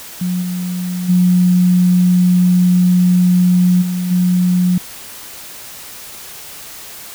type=tone with level steps; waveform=sine; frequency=180 Hz; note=F#3; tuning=47 cents flat; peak=-15 / -18 / -8 / -16 / -10 dBFS; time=0.21-4.78 s; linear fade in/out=5 ms; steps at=0.41 / 1.08 / 3.81 / 4.1 s; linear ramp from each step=20 ms; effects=white hiss -33 dBFS RMS until 7.14 s